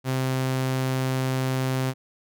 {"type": "tone", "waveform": "sawtooth", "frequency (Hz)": 130.7, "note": "C3", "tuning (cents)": -1, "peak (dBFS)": -19, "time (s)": [0.04, 1.94], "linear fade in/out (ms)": 50, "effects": []}